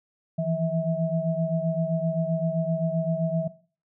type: tone cluster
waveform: sine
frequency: 161.6 / 169.3 / 648 Hz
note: E3 / E3 / E5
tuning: -34 / +46 / -30 cents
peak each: -28 dBFS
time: 0.38-3.48 s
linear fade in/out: 10 ms
effects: noise-tail reverb RT60 0.4 s tail -17 dB re dry

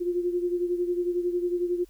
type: beating tone pair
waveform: sine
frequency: 351.4 / 362.4 Hz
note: F4 / F#4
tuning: +11 / -36 cents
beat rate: 11 Hz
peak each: -25 / -31 dBFS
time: 0-1.85 s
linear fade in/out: 20 ms
effects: added 43 Hz sine -53 dBFS peak until 1.89 s + white hiss -63 dBFS RMS until 1.89 s

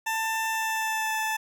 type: tone with pitch glide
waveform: 20% pulse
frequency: 890 to 875.7 Hz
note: A5 to A5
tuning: +20 to -8 cents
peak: -21 dBFS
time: 0.06-1.37 s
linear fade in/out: 10 ms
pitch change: -28 cents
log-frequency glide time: 0.49-1.11 s
effects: none

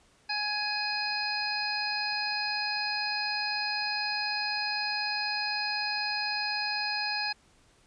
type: harmonic tone with a mistuned harmonic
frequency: 836 Hz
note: G#5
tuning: 11 cents sharp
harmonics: 1 / 2 / 3 / 5 / 6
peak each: -35 / -35 / -35 / -35 / -35 dBFS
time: 0.29-7.33 s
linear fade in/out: 10 ms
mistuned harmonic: 6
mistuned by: -19 cents
effects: pink hiss -63 dBFS RMS until 7.86 s + resampled to 22050 Hz

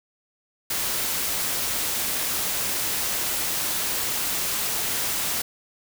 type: noise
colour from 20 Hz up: white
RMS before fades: -26 dBFS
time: 0.7-5.42 s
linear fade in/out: 5 ms
effects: none

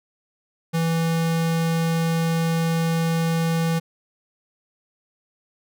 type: tone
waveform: square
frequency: 164.81 Hz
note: E3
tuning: in tune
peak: -20 dBFS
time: 0.73-3.8 s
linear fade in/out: 20 ms
effects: none

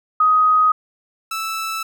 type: tone pair in turn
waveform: sine / sawtooth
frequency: 1254 / 1317.1 Hz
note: D#6 / E6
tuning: +13 / -2 cents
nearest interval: minor second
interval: 85 cents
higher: second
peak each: -11 / -19 dBFS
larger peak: first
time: 0.2-0.72 / 1.31-1.83 s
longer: neither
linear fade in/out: 5 ms
effects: none

